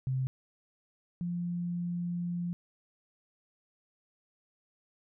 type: tone pair in turn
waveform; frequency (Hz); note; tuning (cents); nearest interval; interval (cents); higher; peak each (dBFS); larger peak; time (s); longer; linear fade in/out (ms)
sine; 130.81 / 174.28; C3 / F3; 0 / -3; perfect fourth; 497; second; -28 / -31; first; 0.07-0.27 / 1.21-2.53; second; 0
effects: none